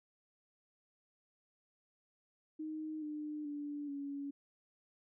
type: tone with pitch steps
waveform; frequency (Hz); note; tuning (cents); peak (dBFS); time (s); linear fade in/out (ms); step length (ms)
sine; 311.1 / 301 / 291.3 / 281.8; D#4 / D4 / D4 / C#4; 0 / +43 / -14 / +29; -39; 2.59-4.31; 10; 430
effects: none